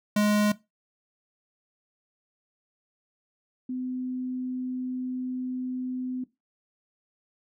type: tone pair in turn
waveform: square / sine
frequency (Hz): 208.8 / 254.2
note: G#3 / C4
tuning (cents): +10 / -50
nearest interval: minor third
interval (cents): 340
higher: second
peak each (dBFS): -21 / -29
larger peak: first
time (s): 0.16-0.52 / 3.69-6.24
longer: second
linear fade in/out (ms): 5
effects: noise-tail reverb RT60 0.2 s tail -17 dB re dry

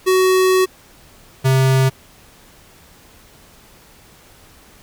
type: tone pair in turn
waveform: square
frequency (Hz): 373.4 / 132.3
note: F#4 / C3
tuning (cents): +16 / +20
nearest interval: octave + tritone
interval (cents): 1796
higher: first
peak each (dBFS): -12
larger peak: neither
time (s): 0.06-0.66 / 1.44-1.9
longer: first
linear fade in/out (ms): 20
effects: pink hiss -47 dBFS RMS until 4.82 s

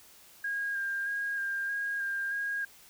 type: tone with vibrato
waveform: sine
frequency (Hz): 1616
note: G#6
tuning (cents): -48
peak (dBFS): -30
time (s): 0.44-2.65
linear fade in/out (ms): 5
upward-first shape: square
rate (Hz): 1.6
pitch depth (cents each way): 18
effects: white hiss -56 dBFS RMS until 2.89 s

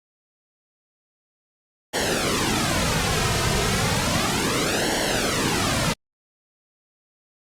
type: noise with flanger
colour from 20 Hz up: pink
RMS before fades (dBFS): -22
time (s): 1.93-5.94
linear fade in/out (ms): 20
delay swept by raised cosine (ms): 0.8 to 3.6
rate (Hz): 0.33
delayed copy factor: -0.8
effects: low-pass 9000 Hz 12 dB/octave + Opus 48 kbps

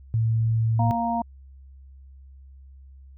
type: tone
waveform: sine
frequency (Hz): 112.8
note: A2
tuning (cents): +44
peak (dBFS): -19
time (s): 0.14-0.91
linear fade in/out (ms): 0
type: harmonic tone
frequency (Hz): 233.1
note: A#3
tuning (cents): 0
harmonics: 1 / 3 / 4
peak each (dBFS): -27 / -26 / -27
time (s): 0.79-1.22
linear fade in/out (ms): 5
effects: added 67 Hz sine -44 dBFS peak until 3.17 s

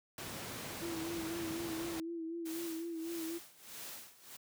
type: noise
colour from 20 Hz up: pink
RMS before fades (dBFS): -43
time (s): 0.18-2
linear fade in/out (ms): 2
type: tone with vibrato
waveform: sine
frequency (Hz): 331.6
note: E4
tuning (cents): +10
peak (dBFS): -38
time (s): 0.81-3.39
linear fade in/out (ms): 20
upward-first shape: sine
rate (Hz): 4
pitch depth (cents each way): 46
type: noise with tremolo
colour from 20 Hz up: white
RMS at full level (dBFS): -46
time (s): 2.45-4.37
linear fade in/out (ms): 10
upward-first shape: sine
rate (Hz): 1.6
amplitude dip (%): 85
effects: high-pass 100 Hz 12 dB/octave

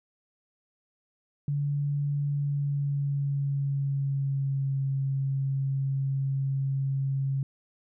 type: tone with pitch glide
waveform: sine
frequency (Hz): 143.6 to 136.17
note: D3 to C#3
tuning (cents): -39 to -31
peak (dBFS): -25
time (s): 1.48-7.43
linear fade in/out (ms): 2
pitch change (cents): -92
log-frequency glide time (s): 2.25-4.83
effects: none

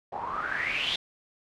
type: noise with low-pass filter sweep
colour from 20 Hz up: white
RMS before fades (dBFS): -31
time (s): 0.12-0.96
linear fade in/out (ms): 5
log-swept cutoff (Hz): 770 to 3600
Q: 8.5
effects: none

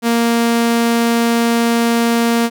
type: tone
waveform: sawtooth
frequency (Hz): 233.1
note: A#3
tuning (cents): 0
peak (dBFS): -8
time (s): 0.02-2.5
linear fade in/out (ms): 50
effects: none

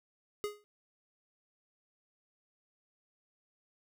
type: tone with exponential decay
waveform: square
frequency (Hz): 415.3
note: G#4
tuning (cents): 0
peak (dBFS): -31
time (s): 0.44-0.64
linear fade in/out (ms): 0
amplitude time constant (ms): 43
effects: none

